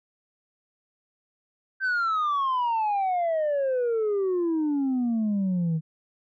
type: exponential sweep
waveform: sine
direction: down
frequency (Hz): 1568 to 155.56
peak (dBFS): -20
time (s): 1.8-5.81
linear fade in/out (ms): 50
effects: tanh soft clip ceiling -21 dBFS